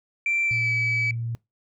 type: tone with pitch glide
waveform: sine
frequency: 2349 to 2291 Hz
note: D7 to D7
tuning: 0 to -44 cents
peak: -20 dBFS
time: 0.26-1.11 s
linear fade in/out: 2 ms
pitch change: -44 cents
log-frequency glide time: 0.43-0.72 s
type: tone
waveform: sine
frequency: 116.3 Hz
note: A#2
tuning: 4 cents flat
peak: -26 dBFS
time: 0.51-1.35 s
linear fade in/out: 0 ms
effects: noise-tail reverb RT60 0.2 s tail -23 dB re dry + tanh soft clip ceiling -17 dBFS